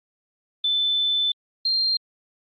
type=tone pair in turn; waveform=sine; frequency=3520 / 4186 Hz; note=A7 / C8; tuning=0 / 0 cents; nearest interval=minor third; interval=300 cents; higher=second; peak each=-19 dBFS; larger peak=neither; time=0.64-1.32 / 1.65-1.97 s; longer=first; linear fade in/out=5 ms; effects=Opus 48 kbps